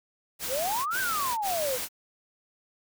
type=noise bursts; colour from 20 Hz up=white; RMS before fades=-33 dBFS; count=3; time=0.39-1.888 s; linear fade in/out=50 ms; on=470 ms; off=44 ms
type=exponential two-way sweep; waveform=sine; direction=up then down; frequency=476.3 to 1600 to 476.3 Hz; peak=-27 dBFS; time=0.48-1.79 s; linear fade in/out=50 ms; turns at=0.99 s
effects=none